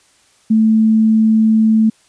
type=tone; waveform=sine; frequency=220 Hz; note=A3; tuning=in tune; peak=-8 dBFS; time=0.5-1.9 s; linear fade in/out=10 ms; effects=white hiss -53 dBFS RMS until 2.08 s + resampled to 22050 Hz